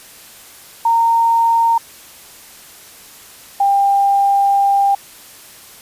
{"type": "tone pair in turn", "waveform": "sine", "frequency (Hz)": [921, 796.2], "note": ["A#5", "G5"], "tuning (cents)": [-21, 27], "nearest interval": "minor third", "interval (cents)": 252, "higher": "first", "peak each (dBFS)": -10, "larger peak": "neither", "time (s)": [[0.85, 1.78], [3.6, 4.95]], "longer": "second", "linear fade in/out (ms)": 5, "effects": ["white hiss -40 dBFS RMS until 5.81 s", "resampled to 32000 Hz"]}